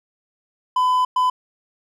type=tone bursts at uneven times; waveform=triangle; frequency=1007 Hz; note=B5; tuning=33 cents sharp; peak=-13 dBFS; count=2; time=0.76-1.05 / 1.16-1.3 s; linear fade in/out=5 ms; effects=none